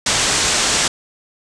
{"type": "low-pass noise", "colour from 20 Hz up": "white", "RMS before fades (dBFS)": -17, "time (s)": [0.06, 0.88], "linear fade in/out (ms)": 5, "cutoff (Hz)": 8400, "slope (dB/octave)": 48, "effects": []}